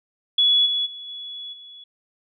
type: tone with level steps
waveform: sine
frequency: 3392 Hz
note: G#7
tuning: 36 cents sharp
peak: -14 / -20 / -34 / -32 / -40 dBFS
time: 0.38-1.84 s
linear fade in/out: 5 ms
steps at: 0.65 / 0.85 / 1.07 / 1.52 s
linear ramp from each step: 20 ms
effects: none